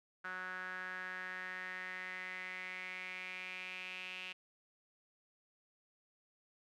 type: tone with band-pass filter sweep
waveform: sawtooth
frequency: 184.3 Hz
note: F#3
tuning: 7 cents flat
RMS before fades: -45 dBFS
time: 0.24-4.33 s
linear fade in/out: 10 ms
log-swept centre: 1500 to 2700 Hz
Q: 6.1
effects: none